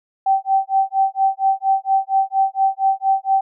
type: tone with tremolo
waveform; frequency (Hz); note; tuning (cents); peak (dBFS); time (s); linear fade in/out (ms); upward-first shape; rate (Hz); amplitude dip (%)
sine; 775; G5; -20; -11; 0.26-3.41; 5; sine; 4.3; 100
effects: none